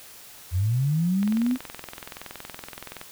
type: linear sweep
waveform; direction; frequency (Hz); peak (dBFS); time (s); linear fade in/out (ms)
sine; up; 82.41 to 260; -20; 0.51-1.58; 50
type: click train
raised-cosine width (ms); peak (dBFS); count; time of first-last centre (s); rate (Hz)
0.3; -20; 39; 1.23-3.014; 21.3
effects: white hiss -46 dBFS RMS until 3.11 s